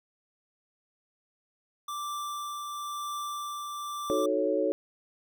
square tone with tremolo, 1174.7 Hz, D6, in tune, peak -33 dBFS, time 1.88-4.26 s, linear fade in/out 5 ms, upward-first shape triangle, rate 0.97 Hz, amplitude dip 30%
sine chord, D# half-diminished seventh, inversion none, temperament equal, 311.1 / 370 / 440 / 554.4 Hz, D#4 / F#4 / A4 / C#5, 0 / 0 / 0 / 0 cents, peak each -31 / -32 / -30 / -28 dBFS, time 4.1-4.72 s, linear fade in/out 0 ms
effects none

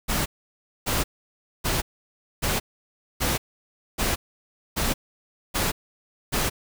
pink noise bursts, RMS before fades -24 dBFS, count 9, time 0.08-6.5 s, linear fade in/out 20 ms, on 180 ms, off 600 ms, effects none

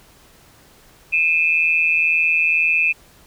sine tone pair together, 2450 / 2612 Hz, D#7 / E7, -27 / -17 cents, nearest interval minor second, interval 110 cents, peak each -17 dBFS, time 1.12-2.93 s, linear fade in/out 20 ms, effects pink hiss -50 dBFS RMS until 3.26 s

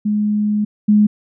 sine tone pair in turn, 209.7 / 209.7 Hz, G#3 / G#3, +17 / +17 cents, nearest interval unison, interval 0 cents, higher neither, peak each -14 / -8 dBFS, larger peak second, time 0.05-0.65 / 0.88-1.07 s, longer first, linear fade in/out 10 ms, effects none

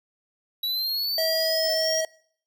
square linear sweep, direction up, 3892 to 5670 Hz, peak -25 dBFS, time 0.63-2.01 s, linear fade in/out 5 ms
square tone with pitch glide, 645 to 639.1 Hz, E5 to D#5, -38 to +46 cents, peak -25 dBFS, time 1.18-2.05 s, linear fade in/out 2 ms, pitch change -16 cents, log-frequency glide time 1.42-1.63 s
effects noise-tail reverb RT60 0.6 s tail -23 dB re dry

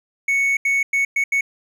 triangle tone bursts at uneven times, 2217 Hz, C#7, in tune, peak -14 dBFS, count 5, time 0.28-0.57 / 0.65-0.83 / 0.93-1.05 / 1.16-1.24 / 1.32-1.41 s, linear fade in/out 5 ms, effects none

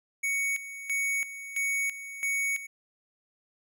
square tone with tremolo, 2230 Hz, C#7, 10 cents sharp, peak -27 dBFS, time 0.23-2.67 s, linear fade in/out 10 ms, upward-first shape square, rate 1.5 Hz, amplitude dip 75%, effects none

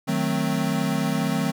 square chord, D# diminished seventh, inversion none, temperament equal, 155.56 / 185 / 220 / 261.6 Hz, D#3 / F#3 / A3 / C4, 0 / 0 / 0 / 0 cents, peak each -28 dBFS, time 0.07-1.52 s, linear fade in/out 20 ms, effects none

